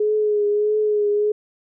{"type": "tone with vibrato", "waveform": "sine", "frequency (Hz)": 420, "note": "G#4", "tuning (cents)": 19, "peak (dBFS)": -16, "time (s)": [0, 1.32], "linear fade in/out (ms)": 5, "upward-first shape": "triangle", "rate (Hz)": 1.6, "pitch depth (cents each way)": 37, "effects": []}